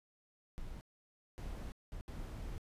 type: noise bursts at uneven times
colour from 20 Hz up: brown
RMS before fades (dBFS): -44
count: 4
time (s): 0.58-0.81 / 1.38-1.72 / 1.92-2.01 / 2.08-2.58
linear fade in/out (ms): 0
effects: resampled to 32000 Hz